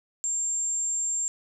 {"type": "tone", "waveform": "sine", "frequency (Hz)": 7390, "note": "A#8", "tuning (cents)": -16, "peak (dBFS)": -25, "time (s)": [0.24, 1.28], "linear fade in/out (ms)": 0, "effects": []}